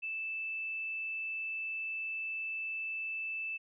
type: tone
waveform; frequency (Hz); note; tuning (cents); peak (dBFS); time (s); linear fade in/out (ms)
sine; 2637; E7; 0; -35; 0.02-3.58; 20
effects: none